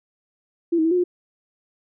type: tone with pitch steps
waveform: sine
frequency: 338.4 / 317.5 / 327.2 / 360.4 / 355.6 Hz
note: E4 / D#4 / E4 / F#4 / F4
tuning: +45 / +35 / -13 / -45 / +31 cents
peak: -16 dBFS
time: 0.72-1.04 s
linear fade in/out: 10 ms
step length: 64 ms
effects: none